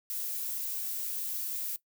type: noise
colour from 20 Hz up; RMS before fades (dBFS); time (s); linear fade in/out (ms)
violet; -35; 0.1-1.76; 0
effects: noise-tail reverb RT60 0.1 s tail -18 dB re dry